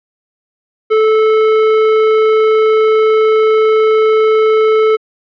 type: tone with tanh clipping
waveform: sine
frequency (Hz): 436.4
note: A4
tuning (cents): -14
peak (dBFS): -9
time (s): 0.9-4.97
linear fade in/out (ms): 20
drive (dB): 15
effects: low-pass 3000 Hz 12 dB/octave